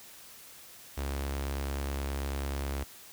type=tone with notch filter; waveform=sawtooth; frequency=69.3 Hz; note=C#2; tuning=in tune; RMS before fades=-34 dBFS; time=0.97-2.84 s; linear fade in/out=10 ms; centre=160 Hz; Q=1.3; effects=white hiss -51 dBFS RMS until 3.12 s